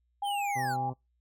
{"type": "tone", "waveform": "sine", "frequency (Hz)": 810, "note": "G#5", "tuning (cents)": -43, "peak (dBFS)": -29, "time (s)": [0.22, 0.9], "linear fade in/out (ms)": 5}
{"type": "linear sweep", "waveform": "square", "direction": "down", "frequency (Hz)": [3236, 1302], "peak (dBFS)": -36, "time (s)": [0.23, 0.77], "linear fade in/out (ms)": 50}
{"type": "harmonic tone", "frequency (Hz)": 128, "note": "C3", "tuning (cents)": -38, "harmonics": [1, 2, 3, 4, 5, 6, 7, 8, 9], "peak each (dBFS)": [-36, -42, -46, -48, -50, -52, -53, -54, -55], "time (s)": [0.55, 0.94], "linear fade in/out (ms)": 20}
{"effects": ["noise-tail reverb RT60 0.2 s tail -25 dB re dry", "added 60 Hz sine -70 dBFS peak until 1.2 s"]}